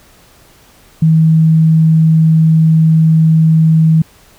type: tone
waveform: sine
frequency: 160 Hz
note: D#3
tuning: 49 cents sharp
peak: -5 dBFS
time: 1.02-4.02 s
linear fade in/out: 5 ms
effects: pink hiss -45 dBFS RMS until 4.38 s